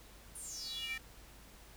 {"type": "tone with high-pass filter sweep", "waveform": "square", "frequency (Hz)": 261.6, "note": "C4", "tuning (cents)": 0, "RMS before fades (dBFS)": -43, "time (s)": [0.35, 0.98], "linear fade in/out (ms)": 5, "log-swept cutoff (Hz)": [10000, 2000], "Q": 9.8, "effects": ["added 50 Hz sine -58 dBFS peak until 1.76 s", "pink hiss -58 dBFS RMS until 1.76 s"]}